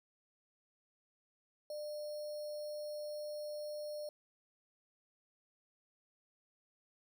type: tone with sample-and-hold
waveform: sine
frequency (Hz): 598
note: D5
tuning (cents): +31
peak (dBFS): -40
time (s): 1.7-4.09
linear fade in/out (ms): 2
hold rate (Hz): 4900
effects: none